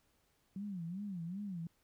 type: tone with vibrato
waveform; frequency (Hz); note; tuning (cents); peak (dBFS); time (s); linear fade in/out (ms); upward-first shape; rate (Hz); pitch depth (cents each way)
sine; 185; F#3; 0; -39; 0.56-1.67; 2; sine; 2.6; 200
effects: pink hiss -75 dBFS RMS until 1.83 s